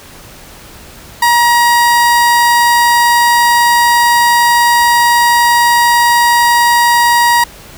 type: tone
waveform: 30% pulse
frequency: 951 Hz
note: A#5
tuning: 34 cents sharp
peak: -4 dBFS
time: 1.22-7.44 s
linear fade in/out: 5 ms
effects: pink hiss -35 dBFS RMS until 7.77 s